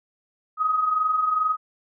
sine tone pair together, 1239 / 1261.4 Hz, D#6 / D#6, -8 / +23 cents, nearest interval unison, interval 31 cents, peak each -28 / -20 dBFS, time 0.57-1.57 s, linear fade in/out 50 ms, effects none

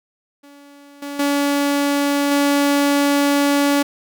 sawtooth tone with level steps, 284.6 Hz, C#4, 46 cents sharp, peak -38 / -23 / -12 / -10 dBFS, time 0.43-3.83 s, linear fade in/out 10 ms, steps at 1.02 / 1.19 / 2.31 s, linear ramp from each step 5 ms, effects none

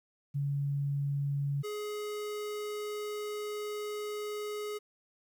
sine / square tone pair in turn, 141.4 / 419.3 Hz, C#3 / G#4, +35 / +17 cents, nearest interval octave + perfect fifth, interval 1882 cents, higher second, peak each -29 / -36 dBFS, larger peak first, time 0.34-1.63 / 1.63-4.79 s, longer second, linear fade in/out 20 ms, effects 11-bit

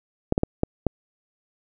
clicks, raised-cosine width 2 ms, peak -6 dBFS, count 5, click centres 0.324 / 0.379 / 0.434 / 0.634 / 0.867 s, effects none

